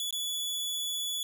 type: tone with dropouts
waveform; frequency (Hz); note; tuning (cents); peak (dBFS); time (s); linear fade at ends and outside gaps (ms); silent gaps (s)
sawtooth; 3423; A7; -48; -28; 0-1.23; 1; 0.108-0.126
effects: none